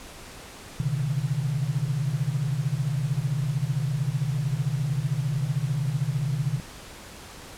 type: tone cluster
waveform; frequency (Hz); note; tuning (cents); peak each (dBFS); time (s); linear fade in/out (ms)
sine; 125.4 / 138.8 / 154.3; B2 / C#3 / D#3; +27 / +3 / -14; -28; 0.8-6.6; 0
effects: pink hiss -43 dBFS RMS until 7.57 s + low-pass 11000 Hz 12 dB/octave